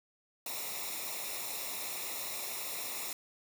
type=noise with comb filter; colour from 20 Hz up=white; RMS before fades=-39 dBFS; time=0.46-3.13 s; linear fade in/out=2 ms; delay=0.64 ms; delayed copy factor=-0.75; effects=none